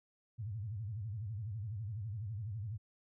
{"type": "tone with vibrato", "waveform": "sine", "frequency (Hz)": 106.1, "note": "G#2", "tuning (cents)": 38, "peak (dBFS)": -38, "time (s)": [0.38, 2.78], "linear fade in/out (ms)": 20, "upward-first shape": "sine", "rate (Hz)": 12, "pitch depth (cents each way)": 200, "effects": []}